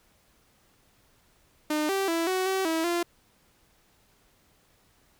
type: tone with pitch steps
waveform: sawtooth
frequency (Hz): 303.8 / 389.2 / 332.1 / 373.1 / 381.8 / 324.3 / 345.2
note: D#4 / G4 / E4 / F#4 / G4 / E4 / F4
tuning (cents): -41 / -12 / +13 / +14 / -46 / -28 / -20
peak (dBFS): -21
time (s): 1.7-3.03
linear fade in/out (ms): 5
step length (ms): 190
effects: pink hiss -64 dBFS RMS until 5.19 s